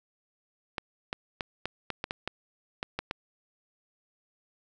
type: clicks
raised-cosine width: 0.3 ms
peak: -15 dBFS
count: 11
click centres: 0.782 / 1.129 / 1.408 / 1.656 / 1.903 / 2.041 / 2.109 / 2.276 / 2.829 / 2.99 / 3.111 s
effects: none

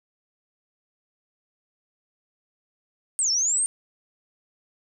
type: linear two-way sweep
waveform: sine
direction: down then up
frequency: 8870 to 5220 to 8870 Hz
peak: -20 dBFS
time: 3.19-3.66 s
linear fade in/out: 0 ms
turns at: 3.31 s
effects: 10-bit

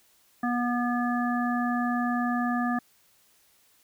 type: harmonic tone with a mistuned harmonic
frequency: 242.1 Hz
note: B3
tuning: 34 cents flat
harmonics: 1 / 3 / 5 / 7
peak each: -26 / -31 / -33 / -34 dBFS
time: 0.43-2.79 s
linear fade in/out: 5 ms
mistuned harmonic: 7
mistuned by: +20 cents
effects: white hiss -63 dBFS RMS until 3.83 s

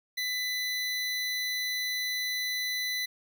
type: tone pair together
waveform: square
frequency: 2000 / 4000 Hz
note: B6 / B7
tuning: +21 / +21 cents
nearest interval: octave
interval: 1200 cents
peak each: -33 / -33 dBFS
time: 0.17-3.06 s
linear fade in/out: 10 ms
effects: none

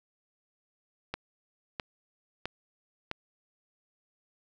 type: click train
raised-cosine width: 0.3 ms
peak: -17 dBFS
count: 4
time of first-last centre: 1.14-3.114 s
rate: 1.52 Hz
effects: none

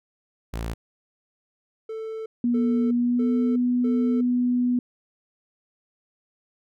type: tone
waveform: sawtooth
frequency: 56.5 Hz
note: A1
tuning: 47 cents sharp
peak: -24 dBFS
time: 0.53-0.74 s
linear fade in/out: 10 ms
type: tone bursts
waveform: triangle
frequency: 442.4 Hz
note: A4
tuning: 9 cents sharp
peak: -28 dBFS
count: 4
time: 1.89-4.21 s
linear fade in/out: 5 ms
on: 370 ms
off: 280 ms
type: tone with pitch glide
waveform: sine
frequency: 240.4 to 246.4 Hz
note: B3 to B3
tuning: -46 to -4 cents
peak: -19 dBFS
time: 2.44-4.79 s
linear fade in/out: 2 ms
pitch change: +42 cents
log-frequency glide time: 2.93-3.31 s
effects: none

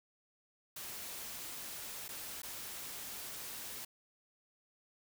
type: noise with dropouts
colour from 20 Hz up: white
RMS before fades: -45 dBFS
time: 0.76-3.85 s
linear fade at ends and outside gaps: 5 ms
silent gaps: 2.082-2.088 / 2.42-2.431 s
effects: none

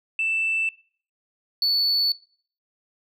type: tone pair in turn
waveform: sine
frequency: 2654 / 4455 Hz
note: E7 / C#8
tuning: +11 / +8 cents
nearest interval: major sixth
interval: 897 cents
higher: second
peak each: -20 / -16 dBFS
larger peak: second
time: 0.19-0.69 / 1.62-2.12 s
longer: neither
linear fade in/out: 2 ms
effects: noise-tail reverb RT60 0.5 s tail -22 dB re dry + tanh soft clip ceiling -17 dBFS

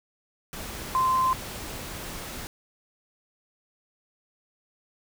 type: tone in noise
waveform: sine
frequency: 1039 Hz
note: C6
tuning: 12 cents flat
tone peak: -20 dBFS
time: 0.95-1.33 s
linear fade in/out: 0 ms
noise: pink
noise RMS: -37 dBFS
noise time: 0.53-2.47 s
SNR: +14 dB
effects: none

